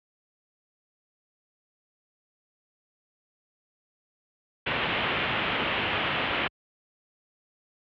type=low-pass noise; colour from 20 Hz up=white; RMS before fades=-28 dBFS; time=4.66-6.48 s; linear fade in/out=10 ms; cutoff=3200 Hz; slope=48 dB/octave; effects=high-pass 60 Hz 12 dB/octave